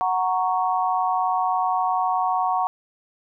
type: chord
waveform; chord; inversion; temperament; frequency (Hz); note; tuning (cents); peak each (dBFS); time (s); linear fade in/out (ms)
sine; F# major; none; equal; 740 / 932.3 / 1108.7; F#5 / A#5 / C#6; 0 / 0 / 0; -22 / -25 / -25; 0.01-2.67; 0
effects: none